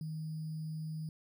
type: tone with sample-and-hold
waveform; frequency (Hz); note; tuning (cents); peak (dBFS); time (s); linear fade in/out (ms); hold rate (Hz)
sine; 157; D#3; +16; -37; 0.01-1.09; 2; 4900
effects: none